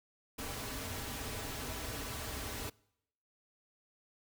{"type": "noise with comb filter", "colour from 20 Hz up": "pink", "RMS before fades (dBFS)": -41, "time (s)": [0.38, 2.7], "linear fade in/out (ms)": 10, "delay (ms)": 5.6, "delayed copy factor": -0.6, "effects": ["noise-tail reverb RT60 0.8 s tail -25 dB re dry"]}